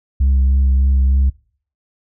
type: tone with vibrato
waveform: sine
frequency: 66.7 Hz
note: C2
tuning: 34 cents sharp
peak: -8 dBFS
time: 0.2-1.3 s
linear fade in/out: 10 ms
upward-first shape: sine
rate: 3.3 Hz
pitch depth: 20 cents each way
effects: noise-tail reverb RT60 0.5 s tail -24 dB re dry + tanh soft clip ceiling -9 dBFS